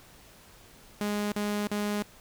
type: tone bursts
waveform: sawtooth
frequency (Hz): 207.1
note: G#3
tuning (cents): -5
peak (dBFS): -24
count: 3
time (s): 1.01-2.024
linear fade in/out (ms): 0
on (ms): 310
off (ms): 42
effects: pink hiss -54 dBFS RMS until 2.2 s